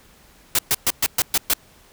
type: noise bursts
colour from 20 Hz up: white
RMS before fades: -18 dBFS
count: 7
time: 0.55-1.536 s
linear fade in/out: 2 ms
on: 38 ms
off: 120 ms
effects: pink hiss -52 dBFS RMS until 1.92 s